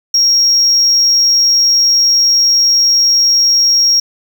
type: tone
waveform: triangle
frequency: 5590 Hz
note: F8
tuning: 1 cent sharp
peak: -5 dBFS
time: 0.14-4 s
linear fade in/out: 5 ms
effects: tanh soft clip ceiling -2 dBFS + 7-bit